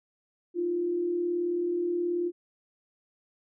sine tone pair together, 310.5 / 349.2 Hz, D#4 / F4, -3 / 0 cents, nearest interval major second, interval 203 cents, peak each -37 / -26 dBFS, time 0.54-2.32 s, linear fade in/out 50 ms, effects none

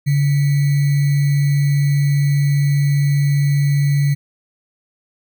sine tone with sample-and-hold, 142.5 Hz, C#3, 48 cents sharp, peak -12 dBFS, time 0.06-4.15 s, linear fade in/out 20 ms, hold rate 2100 Hz, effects none

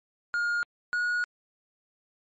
triangle tone pair in turn, 1421 / 1450.9 Hz, F6 / F#6, +30 / -34 cents, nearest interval unison, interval 36 cents, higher second, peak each -23 dBFS, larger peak neither, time 0.34-0.63 / 0.93-1.24 s, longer second, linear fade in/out 0 ms, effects MP3 32 kbps

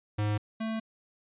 square tone pair in turn, 105 / 222 Hz, G#2 / A3, +19 / +16 cents, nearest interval octave + minor second, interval 1297 cents, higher second, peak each -27 / -31 dBFS, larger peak first, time 0.18-0.38 / 0.6-0.8 s, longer neither, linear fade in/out 10 ms, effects resampled to 8000 Hz

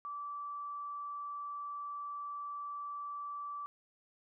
sine tone, 1160 Hz, D6, 22 cents flat, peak -39 dBFS, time 0.05-3.66 s, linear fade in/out 0 ms, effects none

